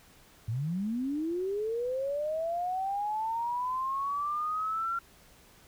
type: linear sweep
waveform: sine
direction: up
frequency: 103.83 to 1379 Hz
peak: -29 dBFS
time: 0.48-4.99 s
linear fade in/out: 5 ms
effects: pink hiss -58 dBFS RMS until 5.67 s